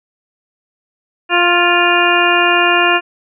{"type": "harmonic tone with a mistuned harmonic", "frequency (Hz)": 349.2, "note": "F4", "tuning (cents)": 0, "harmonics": [1, 2, 3, 4, 5, 7, 8], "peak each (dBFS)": [-17, -17, -17, -17, -17, -17, -17], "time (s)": [1.29, 3.01], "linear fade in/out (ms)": 50, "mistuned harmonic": 3, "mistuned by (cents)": 19, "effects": []}